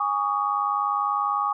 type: tone cluster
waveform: sine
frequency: 824 / 1125 / 1225 Hz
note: G#5 / C#6 / D#6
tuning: -14 / +25 / -27 cents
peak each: -27 / -25 / -26 dBFS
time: 0-1.53 s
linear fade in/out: 5 ms
effects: none